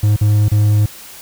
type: tone with dropouts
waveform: triangle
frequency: 105 Hz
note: G#2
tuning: 19 cents sharp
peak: -7 dBFS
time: 0.03-0.86 s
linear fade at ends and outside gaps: 5 ms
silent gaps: 0.163-0.211 / 0.485-0.516 s
effects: white hiss -36 dBFS RMS until 1.21 s